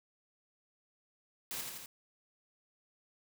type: noise with echo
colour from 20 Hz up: white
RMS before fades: -40 dBFS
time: 1.51-1.61 s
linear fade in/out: 0 ms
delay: 83 ms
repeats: 3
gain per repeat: -3 dB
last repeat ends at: 1.859 s
effects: none